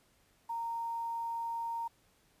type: tone with quantisation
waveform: sine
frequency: 925 Hz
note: A#5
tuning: 14 cents flat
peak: -34 dBFS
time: 0.49-1.88 s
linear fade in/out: 10 ms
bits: 10
effects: pink hiss -69 dBFS RMS until 2.4 s + resampled to 32000 Hz